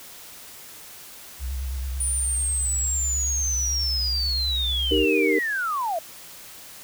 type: tone with vibrato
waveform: sine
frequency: 65.4 Hz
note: C2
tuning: in tune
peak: -26 dBFS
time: 1.39-5.06 s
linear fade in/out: 50 ms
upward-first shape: triangle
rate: 9.1 Hz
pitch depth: 96 cents each way
type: linear sweep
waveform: sine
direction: down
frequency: 9520 to 622.3 Hz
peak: -23 dBFS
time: 2-5.99 s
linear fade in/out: 5 ms
type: chord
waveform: sine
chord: Eb major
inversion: none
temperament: equal with one note detuned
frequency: 306.3 / 392 / 466.2 Hz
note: Eb4 / G4 / Bb4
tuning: -27 / 0 / 0 cents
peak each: -23 dBFS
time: 4.91-5.39 s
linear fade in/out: 5 ms
effects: white hiss -43 dBFS RMS until 6.83 s